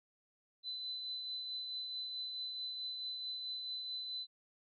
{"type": "tone with tremolo", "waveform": "sine", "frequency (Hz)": 4018, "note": "B7", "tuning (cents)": 29, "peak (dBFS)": -38, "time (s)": [0.63, 4.27], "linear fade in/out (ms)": 50, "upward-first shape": "triangle", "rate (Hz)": 4.6, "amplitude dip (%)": 35, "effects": []}